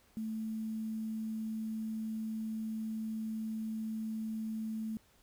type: tone with quantisation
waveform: sine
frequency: 220 Hz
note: A3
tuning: in tune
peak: -35 dBFS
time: 0.17-4.97 s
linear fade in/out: 0 ms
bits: 10
effects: pink hiss -67 dBFS RMS until 5.22 s